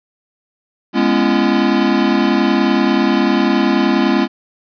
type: chord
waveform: square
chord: C# minor seventh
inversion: second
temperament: equal with one note detuned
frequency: 207.7 / 246.9 / 277.2 / 338.3 Hz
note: G#3 / B3 / C#4 / E4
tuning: 0 / 0 / 0 / +45 cents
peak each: -18 dBFS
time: 0.93-4.28 s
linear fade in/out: 50 ms
effects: resampled to 11025 Hz + 8-bit